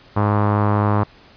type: tone with low-pass filter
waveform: sawtooth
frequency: 103.83 Hz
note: G#2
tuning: in tune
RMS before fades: -17 dBFS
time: 0.16-1.04 s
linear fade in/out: 10 ms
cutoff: 1100 Hz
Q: 2.9
effects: pink hiss -48 dBFS RMS until 1.36 s + resampled to 11025 Hz